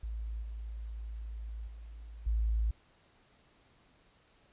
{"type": "tone with level steps", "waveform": "sine", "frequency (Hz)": 55, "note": "A1", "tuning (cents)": 0, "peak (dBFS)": [-35, -38, -44, -27], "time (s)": [0.03, 2.71], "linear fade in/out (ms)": 5, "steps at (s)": [0.42, 1.67, 2.26], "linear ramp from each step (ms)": 10, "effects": ["pink hiss -66 dBFS RMS until 4.52 s", "resampled to 8000 Hz"]}